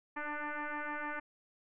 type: tone with frequency modulation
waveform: sine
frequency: 293.7 Hz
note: D4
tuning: in tune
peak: -36 dBFS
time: 0.16-1.2 s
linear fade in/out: 10 ms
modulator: 297 Hz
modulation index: 6.1
effects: none